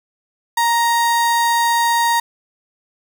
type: tone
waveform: 35% pulse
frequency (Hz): 935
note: A#5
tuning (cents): +5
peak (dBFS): -12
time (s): 0.57-2.2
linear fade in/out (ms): 5
effects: none